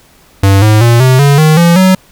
square tone with pitch steps, 98 / 107.49 / 117.9 / 129.31 / 141.83 / 155.57 / 170.63 / 187.15 Hz, G2 / A2 / A#2 / C3 / C#3 / D#3 / F3 / F#3, 0 / -40 / +20 / -20 / +40 / 0 / -40 / +20 cents, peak -4 dBFS, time 0.43-1.95 s, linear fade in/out 5 ms, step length 190 ms, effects pink hiss -44 dBFS RMS until 2.11 s

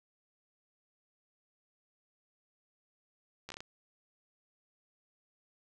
slowing click train, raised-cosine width 0.2 ms, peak -26 dBFS, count 6, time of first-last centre 3.49-3.605 s, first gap 13 ms, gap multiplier 1.29, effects none

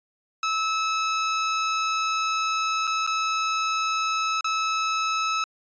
sawtooth tone with dropouts, 1300 Hz, E6, 24 cents flat, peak -19 dBFS, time 0.43-5.44 s, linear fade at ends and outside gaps 2 ms, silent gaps 2.871-2.875 / 3.066-3.074 / 4.409-4.444 s, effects resampled to 16000 Hz

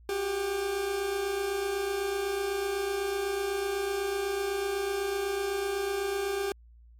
40% pulse tone pair together, 370 / 398 Hz, F#4 / G4, 0 / +26 cents, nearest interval minor second, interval 126 cents, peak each -36 / -28 dBFS, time 0.09-6.52 s, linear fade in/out 2 ms, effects added 58 Hz sine -51 dBFS peak until 6.99 s + MP3 64 kbps

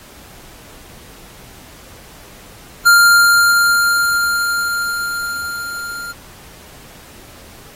square tone with level ramp, 1396.9 Hz, F6, in tune, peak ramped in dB -6 to -26 dBFS, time 2.85-6.13 s, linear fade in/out 20 ms, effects pink hiss -41 dBFS RMS until 7.75 s + AAC 48 kbps

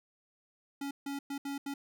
square tone bursts at uneven times, 279.6 Hz, C#4, 15 cents sharp, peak -36 dBFS, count 5, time 0.81-0.91 / 1.06-1.19 / 1.3-1.38 / 1.45-1.58 / 1.66-1.74 s, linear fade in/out 5 ms, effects none

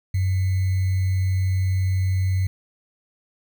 sine tone with sample-and-hold, 93.9 Hz, F#2, 26 cents sharp, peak -18 dBFS, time 0.14-2.47 s, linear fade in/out 5 ms, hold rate 2100 Hz, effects none

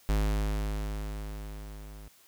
square tone with level ramp, 51.91 Hz, G#1, in tune, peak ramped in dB -24 to -45 dBFS, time 0.09-2.08 s, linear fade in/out 0 ms, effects white hiss -60 dBFS RMS until 2.27 s

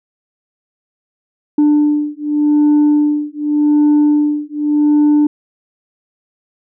sine beating tone pair, 296.2 / 297.06 Hz, D4 / D4, +15 / +20 cents, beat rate 0.86 Hz, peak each -11 dBFS, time 1.58-5.27 s, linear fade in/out 5 ms, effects tanh soft clip ceiling -6 dBFS

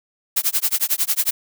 blue noise with tremolo, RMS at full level -17 dBFS, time 0.36-1.31 s, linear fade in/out 10 ms, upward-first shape sine, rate 11 Hz, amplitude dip 100%, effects none

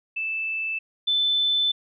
sine tone pair in turn, 2637 / 3520 Hz, E7 / A7, 0 / 0 cents, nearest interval perfect fourth, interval 500 cents, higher second, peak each -25 / -19 dBFS, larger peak second, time 0.16-0.79 / 1.07-1.72 s, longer second, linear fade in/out 10 ms, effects none

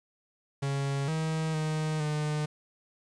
45% pulse tone with pitch steps, 138.8 / 158.9 / 155.5 / 151 Hz, C#3 / D#3 / D#3 / D3, +3 / +37 / -1 / +48 cents, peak -28 dBFS, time 0.62-2.46 s, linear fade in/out 10 ms, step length 460 ms, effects resampled to 22050 Hz + 9-bit

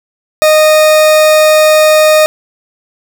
40% pulse tone, 618 Hz, D#5, 12 cents flat, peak -3 dBFS, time 0.42-2.26 s, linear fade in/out 0 ms, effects none

